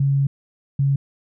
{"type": "tone bursts at uneven times", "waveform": "sine", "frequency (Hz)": 138.59, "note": "C#3", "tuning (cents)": 0, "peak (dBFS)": -15, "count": 2, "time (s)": [[0, 0.27], [0.79, 0.96]], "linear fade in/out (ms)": 5, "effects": []}